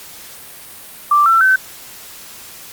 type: tone with pitch steps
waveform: sine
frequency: 1174.7 / 1341.6 / 1532.2 Hz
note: D6 / E6 / G6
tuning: 0 / +30 / -40 cents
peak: -8 dBFS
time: 1.11-1.56 s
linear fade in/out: 5 ms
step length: 150 ms
effects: white hiss -36 dBFS RMS until 2.72 s + Opus 48 kbps